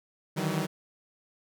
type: tone cluster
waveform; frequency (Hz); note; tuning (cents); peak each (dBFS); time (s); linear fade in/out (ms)
sawtooth; 153 / 162.1 / 189.6; D#3 / E3 / F#3; -29 / -29 / +43; -28; 0.36-0.67; 20
effects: none